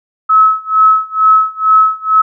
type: tone with tremolo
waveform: sine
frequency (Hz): 1291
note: E6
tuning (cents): -37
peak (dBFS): -3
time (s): 0.29-2.22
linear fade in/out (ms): 10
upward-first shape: sine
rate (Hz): 2.2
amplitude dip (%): 95
effects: none